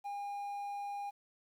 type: tone with quantisation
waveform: triangle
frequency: 810 Hz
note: G#5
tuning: 43 cents flat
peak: -36 dBFS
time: 0.04-1.11 s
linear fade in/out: 20 ms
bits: 11
effects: none